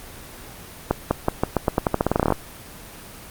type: accelerating click train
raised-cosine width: 1 ms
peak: -3 dBFS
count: 19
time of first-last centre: 0.91-2.323 s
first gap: 200 ms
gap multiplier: 0.87
effects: pink hiss -40 dBFS RMS until 3.3 s + Opus 24 kbps